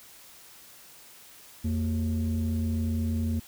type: tone pair together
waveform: sine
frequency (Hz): 85.4 / 228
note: F2 / A#3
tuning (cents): -38 / -38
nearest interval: octave + perfect fourth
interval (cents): 1700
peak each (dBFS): -25 / -27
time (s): 1.64-3.4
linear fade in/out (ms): 10
effects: tanh soft clip ceiling -22 dBFS + white hiss -51 dBFS RMS until 3.47 s